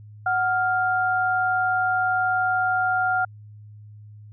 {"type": "tone pair together", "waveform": "sine", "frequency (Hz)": [741.1, 1400], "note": ["F#5", "F6"], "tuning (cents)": [3, 4], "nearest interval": "major seventh", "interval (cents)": 1101, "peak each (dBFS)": [-22, -22], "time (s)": [0.26, 3.25], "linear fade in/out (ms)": 5, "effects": ["added 105 Hz sine -41 dBFS peak until 4.32 s"]}